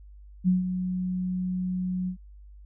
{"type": "tone with ADSR envelope", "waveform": "sine", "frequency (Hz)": 183, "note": "F#3", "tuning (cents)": -19, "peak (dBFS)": -17, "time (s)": [0.44, 2.17], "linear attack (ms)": 38, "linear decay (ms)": 150, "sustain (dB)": -9, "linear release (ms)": 92, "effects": ["added 50 Hz sine -45 dBFS peak until 2.65 s"]}